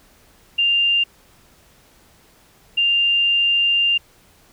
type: tone bursts at uneven times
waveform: sine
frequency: 2794 Hz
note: F7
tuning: in tune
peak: -14 dBFS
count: 2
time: 0.58-1.04 / 2.77-3.98 s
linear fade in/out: 10 ms
effects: pink hiss -53 dBFS RMS until 4.52 s